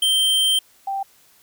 square / sine tone pair in turn, 3136 / 784 Hz, G7 / G5, 0 / 0 cents, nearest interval 2 octaves, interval 2400 cents, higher first, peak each -16 / -22 dBFS, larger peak first, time 0.02-0.59 / 0.87-1.03 s, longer first, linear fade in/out 5 ms, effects white hiss -55 dBFS RMS until 1.42 s

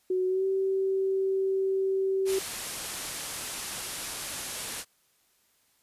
sine tone with pitch glide, 370 to 384.6 Hz, F#4 to G4, 0 to -33 cents, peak -24 dBFS, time 0.1-2.39 s, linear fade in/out 5 ms, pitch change +67 cents, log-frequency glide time 0.27-0.45 s
white low-pass noise, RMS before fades -37 dBFS, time 2.25-4.85 s, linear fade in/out 50 ms, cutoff 12000 Hz, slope 48 dB/octave
effects white hiss -68 dBFS RMS until 5.82 s + resampled to 32000 Hz

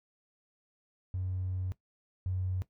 triangle tone pair in turn, 92.5 / 92.5 Hz, F#2 / F#2, 0 / 0 cents, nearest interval unison, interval 0 cents, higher neither, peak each -29 / -27 dBFS, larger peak second, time 1.14-1.72 / 2.26-2.62 s, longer first, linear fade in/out 0 ms, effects noise-tail reverb RT60 0.1 s tail -17 dB re dry + tanh soft clip ceiling -27 dBFS

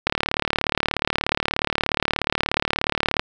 click train, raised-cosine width 0.3 ms, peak -3 dBFS, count 116, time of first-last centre 0.07-3.195 s, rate 36.8 Hz, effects none

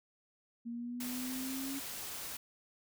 sine exponential sweep, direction up, 233.1 to 275.2 Hz, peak -38 dBFS, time 0.65-1.8 s, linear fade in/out 20 ms
white noise, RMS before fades -43 dBFS, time 1-2.37 s, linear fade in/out 5 ms
effects none

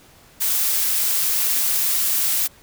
blue noise, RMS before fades -20 dBFS, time 0.4-2.48 s, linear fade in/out 20 ms, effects pink hiss -50 dBFS RMS until 2.62 s

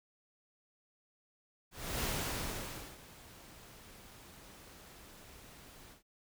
pink noise with ADSR envelope, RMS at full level -35 dBFS, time 1.71-6.03 s, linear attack 320 ms, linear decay 940 ms, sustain -20 dB, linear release 130 ms, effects none

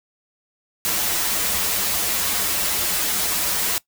white noise with comb filter, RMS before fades -22 dBFS, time 0.85-3.78 s, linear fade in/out 0 ms, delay 7.7 ms, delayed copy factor -0.95, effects noise-tail reverb RT60 0.1 s tail -20 dB re dry

